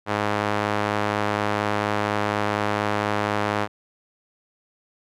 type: tone with band-pass filter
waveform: sawtooth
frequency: 104.2 Hz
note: G#2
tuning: 6 cents sharp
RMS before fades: -24 dBFS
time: 0.06-3.68 s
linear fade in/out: 50 ms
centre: 1100 Hz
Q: 0.74
effects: none